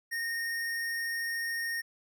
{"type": "tone with vibrato", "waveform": "square", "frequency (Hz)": 1847, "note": "A#6", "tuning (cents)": -16, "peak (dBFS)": -32, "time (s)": [0.11, 1.82], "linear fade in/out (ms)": 20, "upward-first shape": "triangle", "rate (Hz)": 20, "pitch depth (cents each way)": 17, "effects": []}